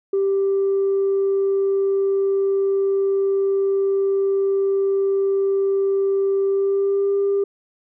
sine tone with pitch glide, 392 to 398.2 Hz, G4 to G4, 0 to +27 cents, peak -15 dBFS, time 0.13-7.44 s, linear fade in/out 5 ms, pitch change +27 cents, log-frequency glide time 6.47-7.14 s, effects tanh soft clip ceiling -13 dBFS

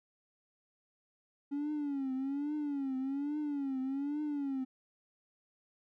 triangle tone with vibrato, 280.4 Hz, C#4, 20 cents sharp, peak -30 dBFS, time 1.51-4.65 s, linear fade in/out 20 ms, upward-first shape triangle, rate 1.2 Hz, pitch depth 140 cents each way, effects tanh soft clip ceiling -28 dBFS

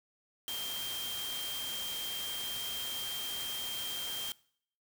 sine tone in noise, 3176 Hz, G7, 22 cents sharp, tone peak -37 dBFS, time 0.48-4.32 s, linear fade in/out 0 ms, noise white, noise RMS -41 dBFS, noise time 0.48-4.32 s, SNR +1 dB, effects noise-tail reverb RT60 0.6 s tail -22 dB re dry

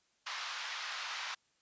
pink band-pass noise, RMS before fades -41 dBFS, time 0.26-1.35 s, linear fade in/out 10 ms, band 970 to 5500 Hz, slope 24 dB/octave, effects white hiss -74 dBFS RMS until 1.61 s + resampled to 16000 Hz

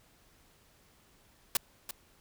white noise with echo, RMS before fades -27 dBFS, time 1.55-1.57 s, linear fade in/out 2 ms, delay 340 ms, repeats 1, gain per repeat -12 dB, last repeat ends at 1.91 s, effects pink hiss -64 dBFS RMS until 2.2 s

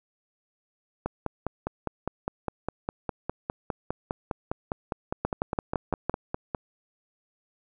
two click trains, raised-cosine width 1 ms, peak -11 / -14 dBFS, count 6 / 28, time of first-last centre 5.25-6.096 / 1.06-6.548 s, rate 5.91 / 4.92 Hz, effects none

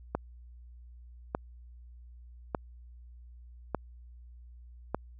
click train, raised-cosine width 1 ms, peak -15 dBFS, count 5, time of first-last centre 0.15-4.946 s, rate 0.834 Hz, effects added 60 Hz sine -48 dBFS peak until 5.19 s

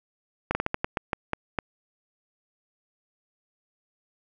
slowing click train, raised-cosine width 0.5 ms, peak -10 dBFS, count 10, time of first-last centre 0.51-1.588 s, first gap 40 ms, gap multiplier 1.26, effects none

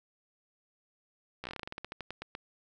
slowing click train, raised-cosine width 0.3 ms, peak -23 dBFS, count 18, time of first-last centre 1.44-2.351 s, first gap 14 ms, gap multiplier 1.15, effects none

